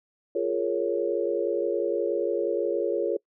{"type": "chord", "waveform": "sine", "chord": "Bb minor seventh", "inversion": "second", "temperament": "equal", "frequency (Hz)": [349.2, 415.3, 466.2, 554.4], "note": ["F4", "Ab4", "Bb4", "Db5"], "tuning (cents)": [0, 0, 0, 0], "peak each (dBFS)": -29, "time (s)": [0.35, 3.17], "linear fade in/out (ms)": 5, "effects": ["noise-tail reverb RT60 0.1 s tail -25 dB re dry"]}